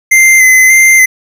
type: tone with vibrato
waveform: square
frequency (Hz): 2065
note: C7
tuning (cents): -23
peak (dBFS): -3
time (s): 0.11-1.06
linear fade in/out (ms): 10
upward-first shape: square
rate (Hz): 1.7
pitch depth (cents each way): 20
effects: none